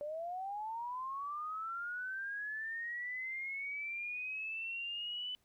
sine linear sweep, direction up, 575 to 3010 Hz, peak -38 dBFS, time 0.01-5.35 s, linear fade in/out 0 ms, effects pink hiss -75 dBFS RMS until 5.44 s

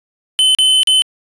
square tone with dropouts, 3046 Hz, F#7, 50 cents sharp, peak -9 dBFS, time 0.39-1.02 s, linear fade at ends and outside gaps 0 ms, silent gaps 0.549-0.587 / 0.832-0.873 s, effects resampled to 22050 Hz

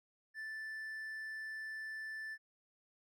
triangle tone, 1760 Hz, A6, in tune, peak -40 dBFS, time 0.34-2.38 s, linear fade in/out 50 ms, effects none

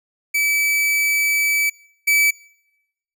45% pulse tone pair in turn, 2300 / 2300 Hz, D7 / D7, -37 / -37 cents, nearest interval unison, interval 0 cents, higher neither, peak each -16 / -13 dBFS, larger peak second, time 0.34-1.7 / 2.07-2.31 s, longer first, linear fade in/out 10 ms, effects noise-tail reverb RT60 0.9 s tail -25 dB re dry

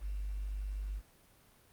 sine tone with quantisation, 49.68 Hz, G1, 24 cents sharp, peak -35 dBFS, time 0-1.02 s, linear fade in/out 50 ms, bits 10, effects pink hiss -64 dBFS RMS until 1.72 s + Opus 32 kbps

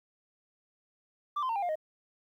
sine tone with pitch steps, 1174.7 / 1034.5 / 911.1 / 802.3 / 706.6 / 622.3 Hz, D6 / C6 / A#5 / G5 / F5 / D#5, 0 / -20 / -40 / +40 / +20 / 0 cents, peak -26 dBFS, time 1.36-1.756 s, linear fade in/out 10 ms, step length 66 ms, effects tanh soft clip ceiling -28 dBFS + 11-bit

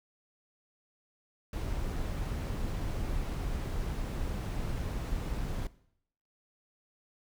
brown noise, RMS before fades -34 dBFS, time 1.53-5.67 s, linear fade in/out 2 ms, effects noise-tail reverb RT60 0.7 s tail -19 dB re dry

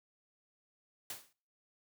white noise with exponential decay, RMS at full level -39 dBFS, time 1.1-1.33 s, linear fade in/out 2 ms, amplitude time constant 50 ms, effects noise-tail reverb RT60 0.5 s tail -26 dB re dry + high-pass 100 Hz 12 dB/octave

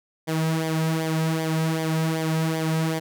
sawtooth tone with flanger, 160.2 Hz, E3, 49 cents flat, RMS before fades -24 dBFS, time 0.27-3 s, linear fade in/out 20 ms, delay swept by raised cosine 0.73 to 2.83 ms, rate 2.6 Hz, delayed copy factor -0.65, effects none

